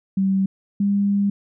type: tone pair in turn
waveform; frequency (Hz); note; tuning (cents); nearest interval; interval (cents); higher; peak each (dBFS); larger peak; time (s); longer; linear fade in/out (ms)
sine; 192.8 / 200.9; G3 / G3; -28 / +43; minor second; 71; second; -16; neither; 0.17-0.46 / 0.8-1.3; second; 5
effects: none